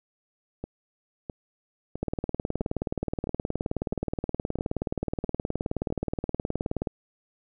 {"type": "two click trains", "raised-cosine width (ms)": 2, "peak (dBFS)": [-14, -20], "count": [93, 9], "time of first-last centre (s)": [[2.03, 6.872], [0.64, 5.903]], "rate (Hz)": [19, 1.52], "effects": []}